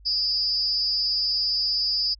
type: tone with amplitude modulation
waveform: sine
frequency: 4942 Hz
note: D#8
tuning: 13 cents flat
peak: -17 dBFS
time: 0.05-2.15 s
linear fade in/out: 20 ms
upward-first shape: sine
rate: 283 Hz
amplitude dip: 100%
effects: added 50 Hz sine -47 dBFS peak until 2.19 s